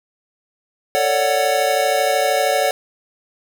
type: chord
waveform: square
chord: D major seventh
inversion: second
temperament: equal with one note detuned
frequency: 446.1 / 554.4 / 587.3 / 740 Hz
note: A4 / C#5 / D5 / F#5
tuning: +24 / 0 / 0 / 0 cents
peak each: -25 / -21 / -22 / -20 dBFS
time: 0.95-2.71 s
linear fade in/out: 0 ms
effects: none